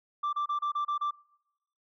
sine tone bursts, 1174.7 Hz, D6, in tune, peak -25 dBFS, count 7, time 0.23-1.11 s, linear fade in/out 10 ms, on 100 ms, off 30 ms, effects noise-tail reverb RT60 0.9 s tail -26 dB re dry + tanh soft clip ceiling -26 dBFS

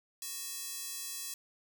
square tone with high-pass filter, 370 Hz, F#4, in tune, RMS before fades -41 dBFS, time 0.22-1.34 s, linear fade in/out 2 ms, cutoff 6300 Hz, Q 0.7, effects none

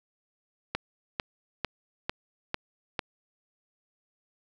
click train, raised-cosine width 0.3 ms, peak -12 dBFS, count 6, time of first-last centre 0.75-2.992 s, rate 2.23 Hz, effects none

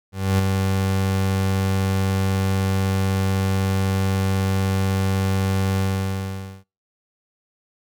30% pulse tone with ADSR envelope, 96.1 Hz, G2, 34 cents flat, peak -12 dBFS, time 0.12-6.64 s, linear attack 270 ms, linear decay 8 ms, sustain -4 dB, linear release 850 ms, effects noise-tail reverb RT60 0.3 s tail -25 dB re dry

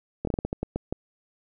slowing click train, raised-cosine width 2 ms, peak -14 dBFS, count 10, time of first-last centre 0.25-0.925 s, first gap 23 ms, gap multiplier 1.28, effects none

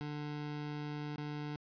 25% pulse tone with dropouts, 148.3 Hz, D3, 17 cents sharp, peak -35 dBFS, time 0.01-1.56 s, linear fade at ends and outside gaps 0 ms, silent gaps 1.16-1.181 s, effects resampled to 11025 Hz + 11-bit

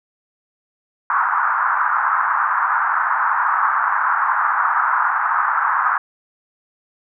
white band-pass noise, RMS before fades -18 dBFS, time 1.1-5.98 s, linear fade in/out 2 ms, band 900 to 1500 Hz, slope 48 dB/octave, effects none

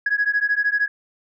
sine beating tone pair, 1661.2 / 1674.2 Hz, G#6 / G#6, 0 / +13 cents, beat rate 13 Hz, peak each -20 dBFS, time 0.06-0.88 s, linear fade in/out 5 ms, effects tanh soft clip ceiling -11 dBFS

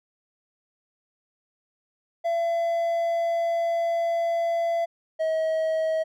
triangle tone pair in turn, 675 / 638.4 Hz, E5 / D#5, +41 / +44 cents, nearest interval minor second, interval 97 cents, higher first, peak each -20 dBFS, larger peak neither, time 2.24-4.86 / 5.19-6.04 s, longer first, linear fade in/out 20 ms, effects none

